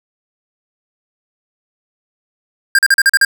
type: tone bursts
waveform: square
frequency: 1603 Hz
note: G6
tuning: 38 cents sharp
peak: -7 dBFS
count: 7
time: 2.75-3.249 s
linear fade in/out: 2 ms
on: 37 ms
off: 40 ms
effects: none